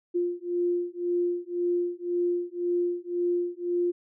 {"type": "beating tone pair", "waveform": "sine", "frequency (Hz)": [350, 351.9], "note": ["F4", "F4"], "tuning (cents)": [4, 13], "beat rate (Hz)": 1.9, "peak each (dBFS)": -28, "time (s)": [0.14, 3.92], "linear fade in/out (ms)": 20, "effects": []}